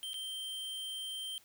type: tone with dropouts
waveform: square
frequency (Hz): 3138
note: G7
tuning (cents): +1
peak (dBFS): -39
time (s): 0.03-1.38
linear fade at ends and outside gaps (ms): 0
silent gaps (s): 0.133-0.142
effects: white hiss -64 dBFS RMS until 1.44 s